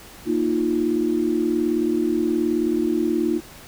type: chord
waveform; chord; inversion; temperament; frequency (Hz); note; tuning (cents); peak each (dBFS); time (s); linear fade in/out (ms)
sine; Bb suspended fourth; none; just; 233.1 / 310.8 / 349.6; Bb3 / Eb4 / F4; 0 / -2 / +2; -25 / -22 / -22; 0.25-3.41; 50
effects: pink hiss -43 dBFS RMS until 3.67 s